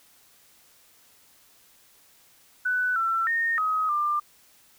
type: tone with pitch steps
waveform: sine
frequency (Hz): 1493 / 1343 / 1840 / 1265 / 1193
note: F#6 / E6 / A#6 / D#6 / D6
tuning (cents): +15 / +32 / -23 / +28 / +27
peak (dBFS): -22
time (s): 2.65-4.2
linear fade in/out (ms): 10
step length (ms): 310
effects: white hiss -58 dBFS RMS until 4.78 s